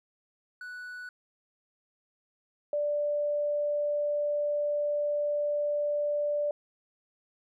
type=tone pair in turn; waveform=triangle / sine; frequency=1480 / 587.3 Hz; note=F#6 / D5; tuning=0 / 0 cents; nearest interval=octave + major third; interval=1600 cents; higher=first; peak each=-37 / -26 dBFS; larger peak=second; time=0.61-1.09 / 2.73-6.51 s; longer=second; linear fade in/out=2 ms; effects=none